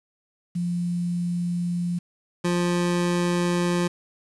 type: tone pair in turn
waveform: sine / 25% pulse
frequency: 174.61 / 175.29 Hz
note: F3 / F3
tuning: 0 / +7 cents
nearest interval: unison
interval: 7 cents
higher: second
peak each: -23 / -17 dBFS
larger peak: second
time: 0.55-1.99 / 2.44-3.88 s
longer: neither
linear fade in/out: 10 ms
effects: resampled to 24000 Hz + 8-bit